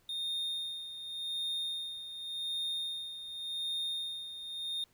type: tone with tremolo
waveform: triangle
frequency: 3667 Hz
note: A#7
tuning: 29 cents flat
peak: -31 dBFS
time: 0.09-4.84 s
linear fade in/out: 2 ms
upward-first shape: sine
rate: 0.88 Hz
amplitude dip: 65%
effects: pink hiss -69 dBFS RMS until 4.93 s